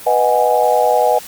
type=chord; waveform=sine; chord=G# minor seventh; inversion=first; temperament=equal; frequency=493.9 / 622.3 / 740 / 830.6 Hz; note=B4 / D#5 / F#5 / G#5; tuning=0 / 0 / 0 / 0 cents; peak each=-16 dBFS; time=0.06-1.19 s; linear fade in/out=10 ms; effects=white hiss -34 dBFS RMS until 1.27 s + Opus 24 kbps